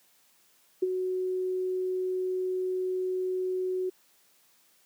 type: tone with ADSR envelope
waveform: sine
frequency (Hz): 370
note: F#4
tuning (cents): 0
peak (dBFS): -20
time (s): 0.82-3.9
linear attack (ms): 9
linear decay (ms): 27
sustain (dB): -7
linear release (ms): 11
effects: white hiss -64 dBFS RMS until 4.85 s + high-pass 150 Hz 12 dB/octave